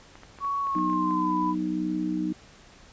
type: clicks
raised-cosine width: 0.5 ms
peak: -30 dBFS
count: 10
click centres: 0.155 / 0.234 / 0.387 / 0.447 / 0.67 / 0.751 / 0.786 / 0.899 / 0.933 / 1.109 s
type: tone with pitch glide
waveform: sine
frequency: 1118 to 996 Hz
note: C#6 to B5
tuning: +14 to +14 cents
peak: -25 dBFS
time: 0.4-1.55 s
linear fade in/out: 50 ms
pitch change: -200 cents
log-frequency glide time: 0.61-1.36 s
type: harmonic tone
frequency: 61.74 Hz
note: B1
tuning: in tune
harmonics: 3 / 4 / 5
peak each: -31 / -34 / -27 dBFS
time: 0.75-2.33 s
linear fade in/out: 10 ms
effects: pink hiss -52 dBFS RMS until 2.92 s + resampled to 16000 Hz